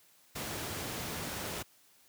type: noise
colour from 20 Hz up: pink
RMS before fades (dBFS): -38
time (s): 0.35-1.63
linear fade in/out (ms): 10
effects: white hiss -64 dBFS RMS until 2.08 s + high-pass 80 Hz 12 dB/octave